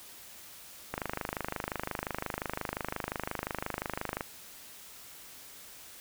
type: click train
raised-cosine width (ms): 0.5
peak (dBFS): -17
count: 85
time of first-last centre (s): 0.94-4.208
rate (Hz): 25.7
effects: white hiss -50 dBFS RMS until 6 s